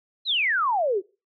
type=exponential sweep; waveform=sine; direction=down; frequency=4186 to 349.2 Hz; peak=-20 dBFS; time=0.25-1.02 s; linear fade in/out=50 ms; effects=noise-tail reverb RT60 0.3 s tail -22 dB re dry